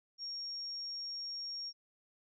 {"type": "tone", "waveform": "sine", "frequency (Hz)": 5560, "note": "F8", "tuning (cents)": -9, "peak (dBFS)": -39, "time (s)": [0.18, 1.73], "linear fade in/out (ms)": 50, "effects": []}